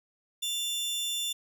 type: tone pair together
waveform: sawtooth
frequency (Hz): 2794 / 3520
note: F7 / A7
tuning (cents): 0 / 0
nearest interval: major third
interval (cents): 400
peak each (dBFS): -37 / -27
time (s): 0.42-1.33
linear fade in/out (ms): 10
effects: none